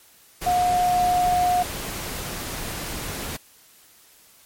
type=tone in noise; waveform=sine; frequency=719 Hz; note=F#5; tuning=50 cents flat; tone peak=-17 dBFS; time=0.46-1.63 s; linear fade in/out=10 ms; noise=pink; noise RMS=-31 dBFS; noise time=0.41-3.37 s; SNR=+11 dB; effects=white hiss -53 dBFS RMS until 4.45 s + MP3 64 kbps